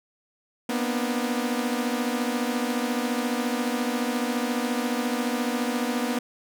sawtooth tone cluster, 238.6 / 253 / 299.5 Hz, A#3 / B3 / D4, +41 / +42 / +34 cents, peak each -23 / -25 / -30 dBFS, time 0.69-6.19 s, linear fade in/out 5 ms, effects none

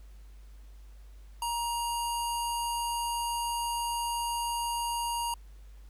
square tone with low-pass filter, 943 Hz, A#5, 20 cents sharp, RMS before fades -32 dBFS, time 1.42-5.34 s, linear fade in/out 2 ms, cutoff 11000 Hz, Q 2.9, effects added 50 Hz sine -47 dBFS peak until 5.89 s + pink hiss -65 dBFS RMS until 5.89 s

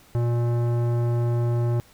sine tone with tanh clipping, 119 Hz, A#2, 36 cents sharp, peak -22 dBFS, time 0.15-1.8 s, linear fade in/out 0 ms, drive 16 dB, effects pink hiss -54 dBFS RMS until 1.93 s

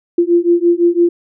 sine beating tone pair, 342.2 / 348.1 Hz, F4 / F4, -35 / -6 cents, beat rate 5.9 Hz, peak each -12 dBFS, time 0.18-1.09 s, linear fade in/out 5 ms, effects none

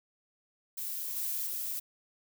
violet noise with level steps, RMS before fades -37 / -34 / -36 dBFS, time 0.77-1.8 s, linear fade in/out 10 ms, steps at 1.16 / 1.46 s, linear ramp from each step 5 ms, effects none

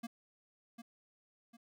square tone with echo, 233.1 Hz, A#3, in tune, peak -40 dBFS, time 0.03-0.07 s, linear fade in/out 10 ms, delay 750 ms, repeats 2, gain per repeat -8 dB, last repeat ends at 1.57 s, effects none

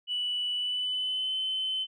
sine tone with pitch glide, 2960 to 3056 Hz, F#7 to G7, 0 to -45 cents, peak -27 dBFS, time 0.07-1.87 s, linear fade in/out 50 ms, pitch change +55 cents, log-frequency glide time 0.55-1.36 s, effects tanh soft clip ceiling -23 dBFS

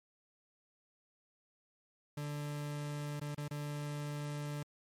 40% pulse tone with dropouts, 146.83 Hz, D3, in tune, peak -37 dBFS, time 2.17-4.63 s, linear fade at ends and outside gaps 5 ms, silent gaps 3.198-3.213 / 3.348-3.377 / 3.481-3.509 s, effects MP3 64 kbps

